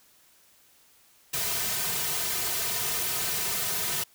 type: noise with comb filter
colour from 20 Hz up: white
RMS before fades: -29 dBFS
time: 1.33-4.04 s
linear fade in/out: 10 ms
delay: 3.6 ms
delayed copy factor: -0.95
effects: white hiss -60 dBFS RMS until 4.14 s